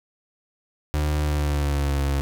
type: tone with pitch glide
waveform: 35% pulse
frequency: 75.1 to 69.67 Hz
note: D2 to C#2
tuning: +39 to +9 cents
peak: -19 dBFS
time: 0.94-2.21 s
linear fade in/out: 0 ms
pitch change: -130 cents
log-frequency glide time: 1.22-2 s
effects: 9-bit